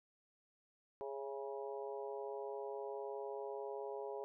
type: harmonic tone with a mistuned harmonic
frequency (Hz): 138.1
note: C#3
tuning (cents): -6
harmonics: 3 / 4 / 5 / 6 / 7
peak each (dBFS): -44 / -48 / -51 / -51 / -53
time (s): 1.01-4.24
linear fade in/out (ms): 0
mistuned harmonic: 5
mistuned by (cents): -50
effects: none